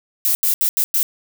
violet noise bursts at uneven times, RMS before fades -17 dBFS, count 5, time 0.25-0.35 / 0.43-0.54 / 0.61-0.69 / 0.77-0.84 / 0.94-1.03 s, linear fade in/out 0 ms, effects none

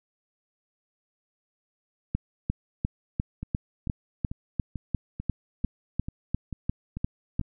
two click trains, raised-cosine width 5 ms, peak -21 / -13 dBFS, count 10 / 16, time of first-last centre 3.43-7.412 / 2.15-7.395 s, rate 2.26 / 2.86 Hz, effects none

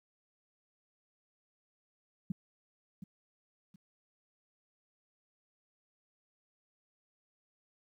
sine tone with echo, 185 Hz, F#3, in tune, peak -30 dBFS, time 2.3-2.32 s, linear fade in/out 5 ms, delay 720 ms, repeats 2, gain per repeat -11 dB, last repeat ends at 3.76 s, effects 12-bit

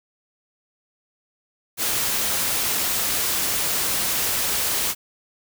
white noise, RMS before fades -23 dBFS, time 1.77-4.95 s, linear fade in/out 50 ms, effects none

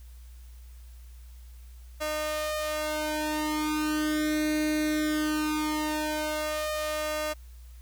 sawtooth tone with flanger, 305.6 Hz, D#4, 31 cents flat, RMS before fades -29 dBFS, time 2-7.34 s, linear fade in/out 20 ms, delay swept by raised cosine 1.5 to 2.8 ms, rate 0.19 Hz, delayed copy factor +1, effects added 60 Hz sine -44 dBFS peak until 7.81 s + white hiss -61 dBFS RMS until 7.81 s

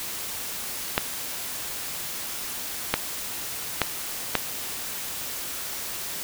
clicks, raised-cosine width 0.3 ms, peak -3 dBFS, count 4, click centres 0.979 / 2.94 / 3.817 / 4.353 s, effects white hiss -33 dBFS RMS until 6.23 s

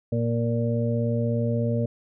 harmonic tone, 116.7 Hz, A#2, 2 cents sharp, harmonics 1 / 2 / 4 / 5, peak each -24 / -27 / -30 / -31 dBFS, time 0.12-1.86 s, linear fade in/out 5 ms, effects none

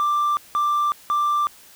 triangle tone bursts, 1180 Hz, D6, 8 cents sharp, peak -15 dBFS, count 3, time 0-1.47 s, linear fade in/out 0 ms, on 370 ms, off 180 ms, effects tanh soft clip ceiling -12 dBFS + white hiss -48 dBFS RMS until 1.75 s

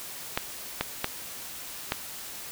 clicks, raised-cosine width 0.3 ms, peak -9 dBFS, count 4, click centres 0.375 / 0.81 / 1.044 / 1.921 s, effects white hiss -40 dBFS RMS until 2.51 s

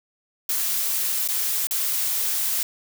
blue noise with dropouts, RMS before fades -24 dBFS, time 0.49-2.63 s, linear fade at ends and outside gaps 2 ms, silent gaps 1.277-1.286 / 1.671-1.709 s, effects none

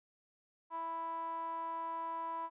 sawtooth tone with band-pass filter, 329.6 Hz, E4, in tune, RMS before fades -40 dBFS, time 0.7-2.5 s, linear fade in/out 50 ms, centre 960 Hz, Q 8.4, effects resampled to 8000 Hz

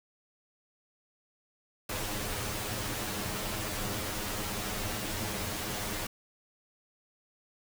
pink noise with comb filter, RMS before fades -35 dBFS, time 1.89-6.07 s, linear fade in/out 5 ms, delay 9.6 ms, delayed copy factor +0.9, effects none

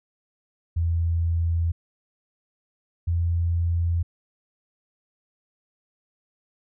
sine tone pair in turn, 83.8 / 85.07 Hz, E2 / F2, +29 / -45 cents, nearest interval unison, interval 26 cents, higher second, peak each -20 dBFS, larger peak neither, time 0.76-1.72 / 3.07-4.03 s, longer neither, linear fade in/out 10 ms, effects none

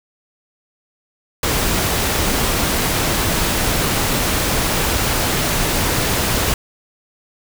pink noise, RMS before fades -18 dBFS, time 1.43-6.54 s, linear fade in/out 2 ms, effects none

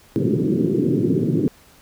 white band-pass noise, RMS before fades -19 dBFS, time 0.16-1.48 s, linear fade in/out 0 ms, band 120 to 390 Hz, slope 48 dB/octave, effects pink hiss -51 dBFS RMS until 1.81 s

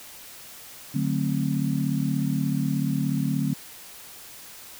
sine chord, D dominant seventh, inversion none, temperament just, 146.83 / 183.54 / 220.2 / 264.3 Hz, D3 / F#3 / A3 / C4, 0 / -14 / +2 / +18 cents, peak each -26 / -29 / -29 / -28 dBFS, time 0.94-3.54 s, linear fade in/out 10 ms, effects white hiss -44 dBFS RMS until 4.79 s

